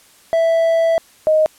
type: tone pair in turn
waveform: triangle / sine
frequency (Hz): 659.3 / 623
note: E5 / D#5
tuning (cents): 0 / +2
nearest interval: minor second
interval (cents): 98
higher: first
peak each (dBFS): -10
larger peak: neither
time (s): 0.33-0.98 / 1.27-1.46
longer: first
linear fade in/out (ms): 0
effects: white hiss -49 dBFS RMS until 1.58 s + low-pass 12000 Hz 12 dB/octave